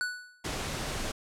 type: tone with exponential decay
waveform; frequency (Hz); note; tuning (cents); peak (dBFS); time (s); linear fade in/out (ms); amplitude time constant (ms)
square; 1480; F#6; 0; -27; 0.01-0.47; 0; 98
type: noise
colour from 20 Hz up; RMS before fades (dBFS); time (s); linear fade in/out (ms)
pink; -34; 0.44-1.12; 10
effects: low-pass 9000 Hz 12 dB/octave